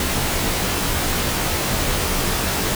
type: noise with comb filter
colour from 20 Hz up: pink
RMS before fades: -21 dBFS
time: 0-2.75 s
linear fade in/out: 2 ms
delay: 19 ms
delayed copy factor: -0.95
effects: none